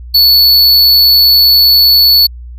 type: tone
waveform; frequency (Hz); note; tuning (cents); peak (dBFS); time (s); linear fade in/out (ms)
square; 4435; C#8; 0; -4; 0.14-2.27; 10
effects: added 60 Hz sine -25 dBFS peak until 2.58 s